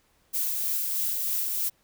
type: noise with tremolo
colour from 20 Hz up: violet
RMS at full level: -27 dBFS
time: 0.33-1.7 s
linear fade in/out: 20 ms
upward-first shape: sine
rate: 3.2 Hz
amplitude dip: 25%
effects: pink hiss -66 dBFS RMS until 1.83 s